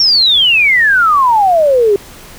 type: exponential sweep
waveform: sine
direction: down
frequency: 5588 to 390 Hz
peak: -6 dBFS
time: 0-1.96 s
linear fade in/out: 2 ms
effects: pink hiss -35 dBFS RMS until 2.38 s

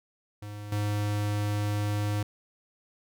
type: tone with level steps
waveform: square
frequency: 103.83 Hz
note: G#2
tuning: in tune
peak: -38 / -27 dBFS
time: 0.42-2.23 s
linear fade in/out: 5 ms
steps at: 0.72 s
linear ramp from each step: 2 ms
effects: none

